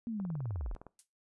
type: linear sweep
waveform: sine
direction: down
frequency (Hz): 238.4 to 32.39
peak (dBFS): -34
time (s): 0.07-0.75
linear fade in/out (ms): 0
type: click train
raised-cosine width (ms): 1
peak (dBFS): -34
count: 14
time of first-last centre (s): 0.2-0.867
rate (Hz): 19.5
type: noise with exponential decay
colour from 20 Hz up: violet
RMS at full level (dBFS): -46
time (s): 0.99-1.08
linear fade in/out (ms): 1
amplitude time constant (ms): 18
effects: noise-tail reverb RT60 0.3 s tail -23 dB re dry + resampled to 24000 Hz